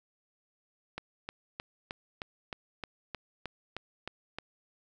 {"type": "click train", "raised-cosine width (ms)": 0.3, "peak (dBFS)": -21, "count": 12, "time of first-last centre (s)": [0.98, 4.386], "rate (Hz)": 3.23, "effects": []}